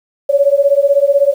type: beating tone pair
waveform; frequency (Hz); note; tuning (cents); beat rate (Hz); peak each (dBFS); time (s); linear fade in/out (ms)
sine; 554.4 / 570.4; C#5 / C#5; 0 / +49; 16; -11; 0.29-1.34; 10
effects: 7-bit